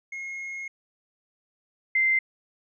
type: tone pair in turn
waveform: triangle / sine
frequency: 2156 / 2082 Hz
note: C#7 / C7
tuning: -49 / -9 cents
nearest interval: minor second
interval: 60 cents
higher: first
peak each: -31 / -19 dBFS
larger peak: second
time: 0.12-0.68 / 1.95-2.19 s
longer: first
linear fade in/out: 5 ms
effects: resampled to 16000 Hz